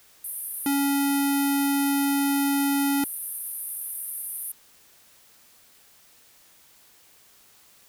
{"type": "band-pass noise", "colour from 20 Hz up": "pink", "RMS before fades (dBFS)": -34, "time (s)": [0.24, 4.52], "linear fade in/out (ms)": 5, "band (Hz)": [9300, 14000], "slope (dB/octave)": 96}
{"type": "tone", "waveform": "square", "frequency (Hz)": 280, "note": "C#4", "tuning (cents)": 18, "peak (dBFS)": -22, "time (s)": [0.66, 3.04], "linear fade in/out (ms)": 2}
{"effects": ["white hiss -56 dBFS RMS until 7.88 s"]}